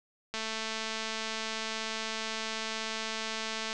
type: click train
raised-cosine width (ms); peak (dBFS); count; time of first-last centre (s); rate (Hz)
0.2; -18; 750; 0.34-3.729; 221
effects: resampled to 22050 Hz